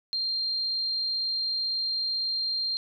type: tone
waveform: sine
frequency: 4186 Hz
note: C8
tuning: in tune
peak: -26 dBFS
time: 0.13-2.77 s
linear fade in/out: 0 ms
effects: none